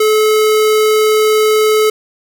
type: tone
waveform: square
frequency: 430.8 Hz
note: A4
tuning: 37 cents flat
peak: -9 dBFS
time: 0-1.9 s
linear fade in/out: 5 ms
effects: none